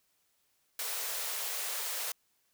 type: high-pass noise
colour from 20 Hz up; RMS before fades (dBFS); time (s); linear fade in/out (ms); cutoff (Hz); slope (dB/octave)
white; -36; 0.79-2.12; 2; 410; 96
effects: white hiss -74 dBFS RMS until 2.53 s